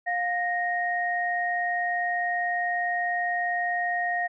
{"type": "tone pair together", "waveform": "sine", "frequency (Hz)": [707.4, 1864.7], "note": ["F5", "A#6"], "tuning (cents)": [22, 0], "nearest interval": "octave + perfect fourth", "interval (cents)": 1678, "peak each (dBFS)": -27, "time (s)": [0.06, 4.28], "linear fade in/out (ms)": 20, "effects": []}